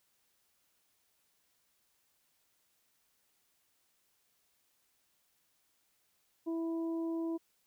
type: harmonic tone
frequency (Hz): 329.6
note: E4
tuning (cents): 0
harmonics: 1 / 2 / 3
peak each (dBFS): -33 / -47 / -51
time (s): 6.46-7.38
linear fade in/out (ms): 20
effects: white hiss -75 dBFS RMS until 7.66 s